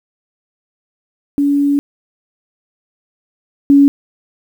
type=tone pair in turn; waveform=sine; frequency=284.5 / 281.2 Hz; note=C#4 / C#4; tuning=+45 / +25 cents; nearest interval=unison; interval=20 cents; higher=first; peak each=-10 / -4 dBFS; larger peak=second; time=1.38-1.79 / 3.7-3.88 s; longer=first; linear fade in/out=0 ms; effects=7-bit

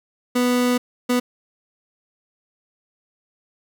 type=tone bursts at uneven times; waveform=30% pulse; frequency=246.9 Hz; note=B3; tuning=in tune; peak=-14 dBFS; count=2; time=0.35-0.78 / 1.09-1.2 s; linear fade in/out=10 ms; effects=none

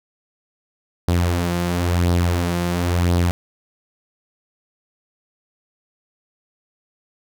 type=tone with flanger; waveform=sawtooth; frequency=87.31 Hz; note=F2; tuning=in tune; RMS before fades=-19 dBFS; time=1.08-3.31 s; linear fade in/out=0 ms; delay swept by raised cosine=0.2 to 5.9 ms; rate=0.97 Hz; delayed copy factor=+0.5; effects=none

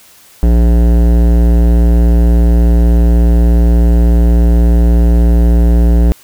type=tone with hard clipping; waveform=sine; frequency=58.27 Hz; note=A#1; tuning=in tune; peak=-7 dBFS; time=0.43-6.12 s; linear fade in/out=0 ms; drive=16 dB; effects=white hiss -42 dBFS RMS until 6.23 s

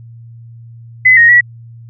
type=tone with pitch steps; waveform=sine; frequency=2024 / 1869 / 1936 Hz; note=B6 / A#6 / B6; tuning=+42 / +4 / -35 cents; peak=-3 dBFS; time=1.05-1.41 s; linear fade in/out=10 ms; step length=120 ms; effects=added 116 Hz sine -32 dBFS peak until 1.89 s

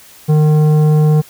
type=tone with tanh clipping; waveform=sine; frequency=152.7 Hz; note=D#3; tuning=32 cents flat; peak=-9 dBFS; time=0.28-1.22 s; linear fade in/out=20 ms; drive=11 dB; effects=white hiss -41 dBFS RMS until 1.29 s

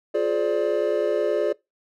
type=chord; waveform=triangle; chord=D half-diminished seventh; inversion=first; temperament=just; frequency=352.4 / 422.9 / 528.6 / 587.3 Hz; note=F4 / Ab4 / C5 / D5; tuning=+16 / +31 / +18 / 0 cents; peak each=-25 / -22 / -27 / -22 dBFS; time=0.14-1.53 s; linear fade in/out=10 ms; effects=noise-tail reverb RT60 0.2 s tail -23 dB re dry

